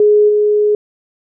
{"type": "tone with level steps", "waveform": "sine", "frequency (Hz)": 418.8, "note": "G#4", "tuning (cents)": 15, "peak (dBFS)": [-6, -9], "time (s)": [0, 0.75], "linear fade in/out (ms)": 2, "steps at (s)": 0.28, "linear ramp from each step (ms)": 20, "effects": []}